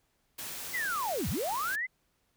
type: noise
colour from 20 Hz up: white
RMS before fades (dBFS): -40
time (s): 0.38-1.76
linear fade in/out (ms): 10
type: linear two-way sweep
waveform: sine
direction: down then up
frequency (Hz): 2093 to 55.6 to 2093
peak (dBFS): -30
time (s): 0.73-1.87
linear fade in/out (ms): 20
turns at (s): 1.29
effects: pink hiss -74 dBFS RMS until 2.36 s